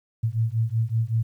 sine beating tone pair, 110.6 / 115.9 Hz, A2 / A#2, +9 / -10 cents, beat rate 5.3 Hz, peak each -24 dBFS, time 0.23-1.23 s, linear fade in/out 10 ms, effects 10-bit

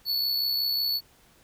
square tone with amplitude modulation, 4435 Hz, C#8, in tune, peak -23 dBFS, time 0.05-1.01 s, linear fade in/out 50 ms, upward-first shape sine, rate 65.5 Hz, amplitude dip 40%, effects pink hiss -59 dBFS RMS until 1.43 s

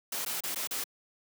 white noise with dropouts, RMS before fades -34 dBFS, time 0.12-0.84 s, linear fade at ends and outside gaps 5 ms, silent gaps 0.25-0.261 / 0.406-0.436 / 0.547-0.558 / 0.673-0.709 s, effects high-pass 200 Hz 12 dB/octave

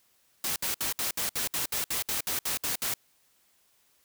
white noise bursts, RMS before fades -30 dBFS, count 14, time 0.44-2.939 s, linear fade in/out 2 ms, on 120 ms, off 63 ms, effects white hiss -67 dBFS RMS until 4.04 s

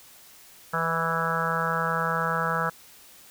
harmonic tone with a mistuned harmonic, 164.81 Hz, E3, in tune, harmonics 1 / 3 / 4 / 5 / 6 / 7 / 8 / 9 / 10, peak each -32 / -33 / -35 / -36 / -33 / -34 / -28 / -33 / -33 dBFS, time 0.73-2.7 s, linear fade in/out 10 ms, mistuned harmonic 4, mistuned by -24 cents, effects white hiss -51 dBFS RMS until 3.3 s

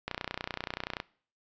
click train, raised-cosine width 0.3 ms, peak -17 dBFS, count 29, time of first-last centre 0.08-1.001 s, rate 30.4 Hz, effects noise-tail reverb RT60 0.5 s tail -22 dB re dry + resampled to 16000 Hz

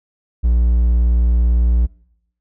triangle tone, 59 Hz, A#1, 22 cents sharp, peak -9 dBFS, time 0.43-1.87 s, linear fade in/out 20 ms, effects noise-tail reverb RT60 0.8 s tail -24 dB re dry

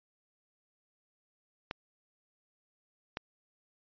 clicks, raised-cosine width 0.3 ms, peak -19 dBFS, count 2, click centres 1.711 / 3.171 s, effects resampled to 11025 Hz

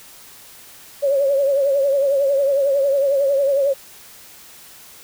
sine tone with vibrato, 554.4 Hz, C#5, in tune, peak -14 dBFS, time 1.02-3.74 s, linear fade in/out 20 ms, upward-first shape triangle, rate 11 Hz, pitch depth 75 cents each way, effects white hiss -43 dBFS RMS until 5.03 s

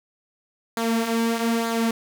sawtooth tone with flanger, 229.3 Hz, A#3, 28 cents flat, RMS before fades -23 dBFS, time 0.77-1.91 s, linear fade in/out 2 ms, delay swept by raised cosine 0.35 to 5.95 ms, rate 1.1 Hz, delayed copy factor -0.55, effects none

